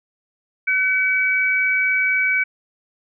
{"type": "tone pair together", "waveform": "sine", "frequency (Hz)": [1513.4, 2276], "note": ["F#6", "C#7"], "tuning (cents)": [39, 45], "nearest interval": "perfect fifth", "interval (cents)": 706, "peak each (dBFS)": [-21, -17], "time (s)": [0.67, 2.44], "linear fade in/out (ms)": 10, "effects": []}